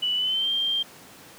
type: tone with pitch glide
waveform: sine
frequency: 2964 to 3177 Hz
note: F#7 to G7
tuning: +2 to +23 cents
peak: -22 dBFS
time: 0.02-0.83 s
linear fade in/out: 10 ms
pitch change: +121 cents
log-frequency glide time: 0.16-0.5 s
effects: pink hiss -47 dBFS RMS until 1.38 s + high-pass 150 Hz 12 dB/octave